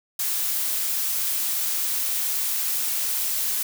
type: noise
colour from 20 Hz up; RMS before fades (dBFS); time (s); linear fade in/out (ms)
blue; -25; 0.19-3.63; 5
effects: none